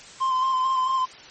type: tone with vibrato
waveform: triangle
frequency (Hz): 1041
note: C6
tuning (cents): -9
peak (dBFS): -18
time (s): 0.2-1.06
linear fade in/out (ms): 20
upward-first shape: square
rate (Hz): 4.5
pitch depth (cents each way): 21
effects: white hiss -44 dBFS RMS until 1.3 s + MP3 32 kbps